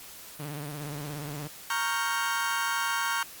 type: tone with vibrato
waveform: sawtooth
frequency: 146.83 Hz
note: D3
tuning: in tune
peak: -31 dBFS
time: 0.39-1.48 s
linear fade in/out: 10 ms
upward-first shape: sine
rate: 17 Hz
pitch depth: 81 cents each way
type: chord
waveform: 35% pulse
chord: G half-diminished seventh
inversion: first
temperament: equal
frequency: 932.3 / 1108.7 / 1396.9 / 1568 Hz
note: Bb5 / Db6 / F6 / G6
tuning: 0 / 0 / 0 / 0 cents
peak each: -31 dBFS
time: 1.7-3.23 s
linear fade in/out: 2 ms
effects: white hiss -46 dBFS RMS until 3.4 s + Opus 48 kbps